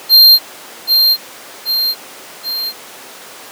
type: tone with echo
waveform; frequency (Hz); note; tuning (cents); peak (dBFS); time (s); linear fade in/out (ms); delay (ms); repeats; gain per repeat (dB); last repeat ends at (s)
square; 4186; C8; 0; -3; 0.09-0.39; 50; 780; 3; -5; 2.73
effects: pink hiss -33 dBFS RMS until 3.51 s + high-pass 400 Hz 12 dB/octave